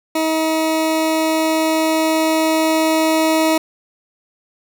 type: tone with level ramp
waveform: 20% pulse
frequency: 318.4 Hz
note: D#4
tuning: 40 cents sharp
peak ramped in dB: -11 to -8 dBFS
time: 0.15-3.58 s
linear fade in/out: 5 ms
effects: none